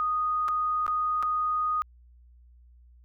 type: tone with dropouts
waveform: sine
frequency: 1240 Hz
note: D#6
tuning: 6 cents flat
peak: -24 dBFS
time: 0-1.82 s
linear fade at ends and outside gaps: 0 ms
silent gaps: 0.482-0.486 / 0.865-0.879 / 1.226-1.231 s
effects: added 60 Hz sine -52 dBFS peak until 3.04 s